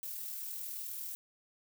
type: noise with amplitude modulation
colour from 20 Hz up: violet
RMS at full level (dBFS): -40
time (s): 0.03-1.15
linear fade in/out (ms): 0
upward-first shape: sine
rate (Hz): 39.9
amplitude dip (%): 35
effects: none